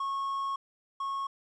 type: tone pair in turn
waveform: triangle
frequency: 1096 / 1096 Hz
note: C#6 / C#6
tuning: -20 / -20 cents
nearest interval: unison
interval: 0 cents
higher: neither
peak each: -28 / -29 dBFS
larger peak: first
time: 0-0.56 / 1-1.27 s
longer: first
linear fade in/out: 5 ms
effects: resampled to 22050 Hz + 11-bit